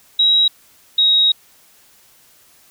sine tone pair in turn, 3845 / 3792 Hz, B7 / A#7, -47 / +29 cents, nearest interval unison, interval 24 cents, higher first, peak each -10 dBFS, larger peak neither, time 0.19-0.48 / 0.98-1.32 s, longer second, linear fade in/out 5 ms, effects white hiss -51 dBFS RMS until 2.7 s

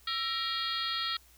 harmonic tone with a mistuned harmonic, 470 Hz, A#4, 14 cents sharp, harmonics 3 / 4 / 5 / 6 / 7 / 8 / 9 / 10, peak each -36 / -40 / -45 / -46 / -36 / -39 / -37 / -44 dBFS, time 0.07-1.17 s, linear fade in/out 5 ms, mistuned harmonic 3, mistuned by -100 cents, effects added 60 Hz sine -61 dBFS peak until 1.37 s + white hiss -61 dBFS RMS until 1.37 s

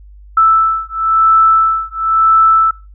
sine beating tone pair, 1318.5 / 1319.48 Hz, E6 / E6, 0 / +1 cents, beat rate 0.98 Hz, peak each -11 / -11 dBFS, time 0.37-2.71 s, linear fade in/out 5 ms, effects noise-tail reverb RT60 0.3 s tail -22 dB re dry + added 50 Hz sine -35 dBFS peak until 2.94 s

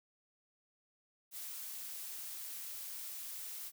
blue noise, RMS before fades -45 dBFS, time 1.31-3.72 s, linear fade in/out 50 ms, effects none

